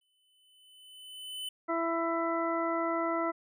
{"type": "tone with exponential growth", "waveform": "square", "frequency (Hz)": 3018, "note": "F#7", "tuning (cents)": 34, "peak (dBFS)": -35, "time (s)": [0.01, 1.49], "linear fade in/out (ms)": 5, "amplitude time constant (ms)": 320}
{"type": "harmonic tone", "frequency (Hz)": 332.6, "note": "E4", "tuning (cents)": 16, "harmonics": [1, 2, 3, 4, 6], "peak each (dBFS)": [-33, -33, -37, -34, -41], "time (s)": [1.68, 3.32], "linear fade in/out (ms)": 20}
{"effects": []}